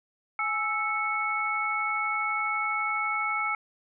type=tone cluster; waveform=sine; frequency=838 / 1318 / 2206 Hz; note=G#5 / E6 / C#7; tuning=+15 / -1 / -9 cents; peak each=-34 / -29 / -29 dBFS; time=0.39-3.55 s; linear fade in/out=2 ms; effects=none